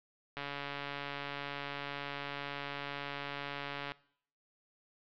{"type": "click train", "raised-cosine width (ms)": 0.3, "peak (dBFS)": -23, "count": 505, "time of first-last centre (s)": [0.37, 3.919], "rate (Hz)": 142, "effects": ["noise-tail reverb RT60 0.6 s tail -21 dB re dry", "low-pass 4000 Hz 12 dB/octave"]}